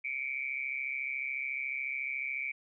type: tone with amplitude modulation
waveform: sine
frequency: 2300 Hz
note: D7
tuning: 37 cents flat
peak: -29 dBFS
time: 0.04-2.52 s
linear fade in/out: 10 ms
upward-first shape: sine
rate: 134 Hz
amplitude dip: 90%
effects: none